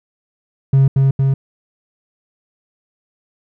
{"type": "tone with echo", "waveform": "triangle", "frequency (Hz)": 135.5, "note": "C#3", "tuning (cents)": -39, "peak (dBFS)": -5, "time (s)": [0.73, 0.88], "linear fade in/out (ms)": 5, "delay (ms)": 230, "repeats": 2, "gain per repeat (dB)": -2, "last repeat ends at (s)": 1.34, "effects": ["tanh soft clip ceiling -2 dBFS"]}